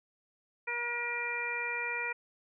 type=harmonic tone; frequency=477.2 Hz; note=A#4; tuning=41 cents sharp; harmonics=1 / 2 / 3 / 4 / 5; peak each=-43 / -41 / -40 / -38 / -35 dBFS; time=0.67-2.13 s; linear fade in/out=10 ms; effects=none